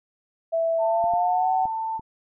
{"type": "tone with pitch glide", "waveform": "sine", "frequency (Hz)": [659.3, 753], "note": ["E5", "F#5"], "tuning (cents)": [0, 30], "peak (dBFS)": -20, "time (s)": [0.52, 1.67], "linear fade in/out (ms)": 20, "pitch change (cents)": 230, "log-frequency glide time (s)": [0.83, 1.51]}
{"type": "tone", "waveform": "sine", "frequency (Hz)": 891, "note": "A5", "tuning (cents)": 22, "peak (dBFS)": -25, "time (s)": [0.78, 2.01], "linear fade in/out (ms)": 50}
{"type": "clicks", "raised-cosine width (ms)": 3, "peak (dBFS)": -29, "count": 4, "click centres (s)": [1.041, 1.137, 1.655, 1.995]}
{"effects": []}